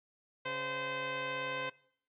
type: tone pair together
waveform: 10% pulse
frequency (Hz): 138.5 / 515.6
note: C#3 / C5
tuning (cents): -1 / -26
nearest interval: octave + major seventh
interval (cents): 2275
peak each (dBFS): -37 / -27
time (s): 0.45-1.7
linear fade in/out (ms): 10
effects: noise-tail reverb RT60 0.6 s tail -21 dB re dry + resampled to 8000 Hz